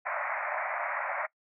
pink band-pass noise, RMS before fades -33 dBFS, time 0.05-1.27 s, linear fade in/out 20 ms, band 580 to 2300 Hz, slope 96 dB/octave, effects noise-tail reverb RT60 0.1 s tail -22 dB re dry

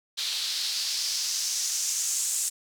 white noise with band-pass filter sweep, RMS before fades -29 dBFS, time 0.17-2.5 s, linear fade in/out 20 ms, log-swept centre 3800 to 7700 Hz, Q 2.9, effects none

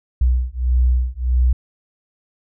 sine beating tone pair, 61.4 / 63 Hz, B1 / B1, -9 / +35 cents, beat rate 1.6 Hz, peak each -17 dBFS, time 0.21-1.53 s, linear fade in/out 5 ms, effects none

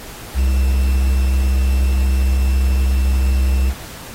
triangle tone with quantisation, 65.41 Hz, C2, in tune, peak -10 dBFS, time 0.34-3.74 s, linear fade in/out 50 ms, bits 6, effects pink hiss -35 dBFS RMS until 4.14 s + AAC 48 kbps

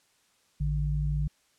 sine tone pair together, 55.51 / 148.2 Hz, A1 / D3, +16 / +16 cents, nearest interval octave + perfect fourth, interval 1700 cents, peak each -28 dBFS, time 0.6-1.28 s, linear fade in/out 10 ms, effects white hiss -67 dBFS RMS until 1.58 s + low-pass 9000 Hz 12 dB/octave

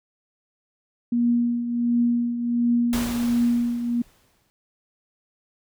sine tone with tremolo, 238.3 Hz, A#3, 38 cents sharp, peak -16 dBFS, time 1.12-4.02 s, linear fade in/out 5 ms, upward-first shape triangle, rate 1.4 Hz, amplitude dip 65%
pink noise with exponential decay, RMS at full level -28 dBFS, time 2.93-4.5 s, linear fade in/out 0 ms, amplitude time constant 340 ms
effects none

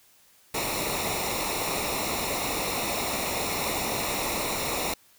pink noise with comb filter, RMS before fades -29 dBFS, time 0.54-4.94 s, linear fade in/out 5 ms, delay 0.63 ms, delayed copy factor -0.75, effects white hiss -59 dBFS RMS until 5.18 s

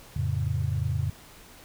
sine chord, F augmented, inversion none, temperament equal, 87.31 / 110 / 138.59 Hz, F2 / A2 / C#3, 0 / 0 / 0 cents, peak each -29 dBFS, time 0.16-1.1 s, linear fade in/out 5 ms, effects pink hiss -50 dBFS RMS until 1.64 s

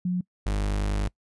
sine / 40% pulse tone pair in turn, 180.3 / 50.59 Hz, F#3 / G#1, -45 / -45 cents, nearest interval octave + minor seventh, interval 2200 cents, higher first, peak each -23 dBFS, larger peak neither, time 0.05-0.21 / 0.46-1.08 s, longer second, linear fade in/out 5 ms, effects noise-tail reverb RT60 0.1 s tail -24 dB re dry + resampled to 24000 Hz

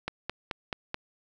click train, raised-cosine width 0.3 ms, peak -15 dBFS, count 5, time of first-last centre 0.08-0.944 s, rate 4.63 Hz, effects none

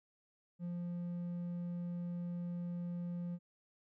sine tone with hard clipping, 174.61 Hz, F3, in tune, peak -39 dBFS, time 0.59-3.39 s, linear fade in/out 50 ms, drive 3 dB, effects none

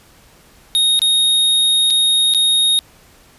square tone with dropouts, 3729 Hz, A#7, in tune, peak -12 dBFS, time 0.75-2.79 s, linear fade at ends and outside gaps 0 ms, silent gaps 0.992-1.018 / 1.902-1.906 / 2.338-2.347 s, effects pink hiss -48 dBFS RMS until 3.38 s + resampled to 32000 Hz

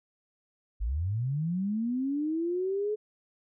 sine linear sweep, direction up, 46.25 to 430.1 Hz, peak -27 dBFS, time 0.8-2.96 s, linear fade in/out 20 ms, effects none

